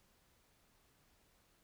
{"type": "silence", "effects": ["pink hiss -72 dBFS RMS until 1.63 s"]}